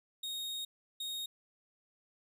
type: tone bursts at uneven times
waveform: 40% pulse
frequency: 3729 Hz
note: A#7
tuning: in tune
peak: -36 dBFS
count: 2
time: 0.23-0.65 / 1-1.26 s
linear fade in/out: 5 ms
effects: none